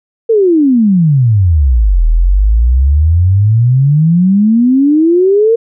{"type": "exponential two-way sweep", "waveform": "sine", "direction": "down then up", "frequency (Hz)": [468.1, 38.89, 468.1], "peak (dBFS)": -5, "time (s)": [0.29, 5.56], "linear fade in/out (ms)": 10, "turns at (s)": 2.06, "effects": []}